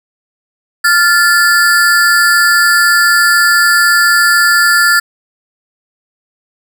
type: ring-modulated tone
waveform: square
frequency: 1568 Hz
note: G6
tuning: in tune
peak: -4 dBFS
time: 0.84-5 s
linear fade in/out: 10 ms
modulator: 175 Hz
effects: none